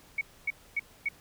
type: tone bursts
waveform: sine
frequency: 2231 Hz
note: C#7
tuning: 11 cents sharp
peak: -26 dBFS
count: 4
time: 0.18-1.088 s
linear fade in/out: 5 ms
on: 32 ms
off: 260 ms
effects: pink hiss -57 dBFS RMS until 1.2 s